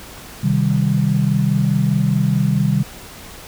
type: chord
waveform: sine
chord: C minor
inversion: none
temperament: equal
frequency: 130.81 / 155.56 / 196 Hz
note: C3 / Eb3 / G3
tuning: 0 / 0 / 0 cents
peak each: -18 dBFS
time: 0.43-2.83 s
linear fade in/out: 10 ms
effects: pink hiss -37 dBFS RMS until 3.47 s